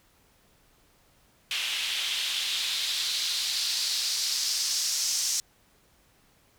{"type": "noise with band-pass filter sweep", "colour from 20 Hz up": "white", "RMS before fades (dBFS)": -29, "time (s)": [1.51, 5.4], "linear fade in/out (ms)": 0, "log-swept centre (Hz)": [2900, 5900], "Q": 2.7, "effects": ["pink hiss -63 dBFS RMS until 6.58 s"]}